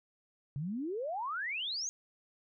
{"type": "exponential sweep", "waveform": "sine", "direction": "up", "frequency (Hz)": [132.5, 6670], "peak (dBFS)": -34, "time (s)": [0.56, 1.89], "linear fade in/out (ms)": 0, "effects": []}